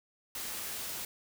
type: noise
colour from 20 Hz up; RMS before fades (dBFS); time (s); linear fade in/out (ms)
white; -39; 0.35-1.05; 2
effects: none